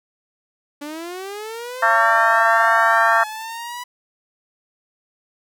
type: linear sweep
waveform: sawtooth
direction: up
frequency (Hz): 285.4 to 987.8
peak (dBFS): -25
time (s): 0.81-3.84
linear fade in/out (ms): 10
type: harmonic tone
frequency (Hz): 226.7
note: A#3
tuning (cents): -48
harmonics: 3 / 4 / 5 / 6 / 7 / 8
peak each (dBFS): -20 / -20 / -20 / -20 / -20 / -20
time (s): 1.82-3.24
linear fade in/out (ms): 10
effects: none